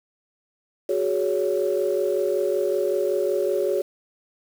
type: chord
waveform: sine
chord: F# suspended second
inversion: none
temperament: equal with one note detuned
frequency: 370 / 415.3 / 561.1 Hz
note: F#4 / G#4 / C#5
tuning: 0 / 0 / +21 cents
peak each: -24 dBFS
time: 0.89-3.82 s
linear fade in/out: 5 ms
effects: tanh soft clip ceiling -11 dBFS + 7-bit